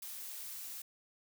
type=noise; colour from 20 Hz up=blue; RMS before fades=-45 dBFS; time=0.02-0.82 s; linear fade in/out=5 ms; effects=none